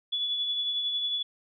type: tone with tremolo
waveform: sine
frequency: 3424 Hz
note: A7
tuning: 48 cents flat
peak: -25 dBFS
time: 0.12-1.23 s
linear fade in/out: 10 ms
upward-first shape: triangle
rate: 11 Hz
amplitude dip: 40%
effects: none